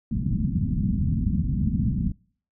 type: low-pass noise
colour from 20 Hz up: white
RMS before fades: -24 dBFS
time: 0.11-2.12 s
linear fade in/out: 5 ms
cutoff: 230 Hz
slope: 48 dB/octave
effects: noise-tail reverb RT60 0.5 s tail -25 dB re dry